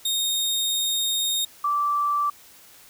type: tone pair in turn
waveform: sawtooth / sine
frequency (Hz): 3702 / 1166.1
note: A#7 / D6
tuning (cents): -13 / -13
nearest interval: octave + minor sixth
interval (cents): 2000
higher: first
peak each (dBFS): -19 / -20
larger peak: first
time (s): 0.05-1.45 / 1.64-2.3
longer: first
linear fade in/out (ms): 5
effects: white hiss -50 dBFS RMS until 2.89 s